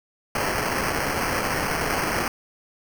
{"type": "noise with sample-and-hold", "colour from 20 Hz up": "white", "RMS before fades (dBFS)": -25, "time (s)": [0.35, 2.28], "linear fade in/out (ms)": 2, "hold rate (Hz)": 3675, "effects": []}